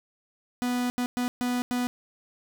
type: tone bursts at uneven times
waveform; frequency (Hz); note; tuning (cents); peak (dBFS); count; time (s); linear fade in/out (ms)
45% pulse; 246.5; B3; -3; -25; 5; 0.62-0.9 / 0.98-1.06 / 1.17-1.28 / 1.41-1.62 / 1.71-1.87; 0
effects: none